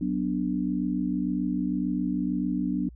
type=chord; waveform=sine; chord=B minor; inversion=second; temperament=equal; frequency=185 / 246.9 / 293.7 Hz; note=F#3 / B3 / D4; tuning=0 / 0 / 0 cents; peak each=-29 dBFS; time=0.01-2.89 s; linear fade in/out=5 ms; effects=added 60 Hz sine -44 dBFS peak until 2.95 s